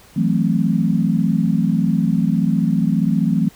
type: chord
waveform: sine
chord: F# half-diminished seventh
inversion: third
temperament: equal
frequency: 164.81 / 185 / 220 / 261.6 Hz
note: E3 / F#3 / A3 / C4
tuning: 0 / 0 / 0 / 0 cents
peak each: -19 / -19 / -19 / -23 dBFS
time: 0.16-3.49 s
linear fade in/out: 10 ms
effects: pink hiss -47 dBFS RMS until 3.55 s